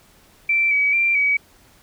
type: tone with pitch steps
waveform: sine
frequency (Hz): 2341 / 2276 / 2364 / 2271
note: D7 / C#7 / D7 / C#7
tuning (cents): -6 / +45 / +11 / +41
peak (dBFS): -15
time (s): 0.49-1.37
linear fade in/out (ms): 5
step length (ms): 220
effects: pink hiss -53 dBFS RMS until 1.82 s